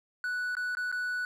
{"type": "tone with dropouts", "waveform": "triangle", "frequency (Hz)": 1480, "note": "F#6", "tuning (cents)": 0, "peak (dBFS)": -28, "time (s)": [0.24, 1.25], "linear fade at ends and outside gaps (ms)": 1, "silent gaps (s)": [[0.552, 0.568], [0.751, 0.77], [0.916, 0.925]], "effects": []}